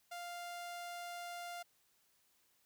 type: tone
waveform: sawtooth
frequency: 698.5 Hz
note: F5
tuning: in tune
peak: -40 dBFS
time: 0.11-1.63 s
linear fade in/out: 10 ms
effects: white hiss -74 dBFS RMS until 2.65 s